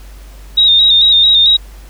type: tone with vibrato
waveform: sine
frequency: 3729 Hz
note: A#7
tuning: in tune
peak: -5 dBFS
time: 0.57-1.57 s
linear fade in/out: 10 ms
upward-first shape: square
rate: 4.5 Hz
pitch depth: 41 cents each way
effects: added 49 Hz sine -31 dBFS peak until 1.89 s + pink hiss -43 dBFS RMS until 1.89 s